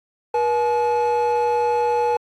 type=tone pair together; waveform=triangle; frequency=480 / 855.3 Hz; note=B4 / A5; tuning=-49 / -49 cents; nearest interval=minor seventh; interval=1000 cents; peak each=-17 dBFS; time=0.34-2.17 s; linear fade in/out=5 ms; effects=tanh soft clip ceiling -10 dBFS + AAC 48 kbps